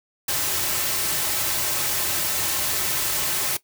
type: noise with comb filter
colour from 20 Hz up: white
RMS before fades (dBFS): -24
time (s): 0.28-3.57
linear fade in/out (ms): 5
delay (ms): 4.2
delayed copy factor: -0.5
effects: noise-tail reverb RT60 0.1 s tail -17 dB re dry